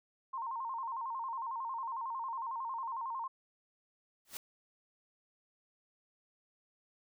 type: tone with vibrato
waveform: sine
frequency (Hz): 987.8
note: B5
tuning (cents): 0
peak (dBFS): -36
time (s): 0.33-3.28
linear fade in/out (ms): 10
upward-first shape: square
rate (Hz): 11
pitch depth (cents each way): 120
type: noise with exponential growth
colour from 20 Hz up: white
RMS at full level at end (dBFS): -38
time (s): 4.25-4.37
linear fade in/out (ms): 1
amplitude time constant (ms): 26
effects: none